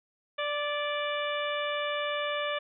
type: harmonic tone with a mistuned harmonic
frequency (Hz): 587.3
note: D5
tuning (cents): 0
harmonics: 1 / 2 / 3 / 4 / 5 / 6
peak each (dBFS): -32 / -35 / -37 / -38 / -39 / -40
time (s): 0.38-2.59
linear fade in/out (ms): 10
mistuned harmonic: 3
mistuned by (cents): -20
effects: none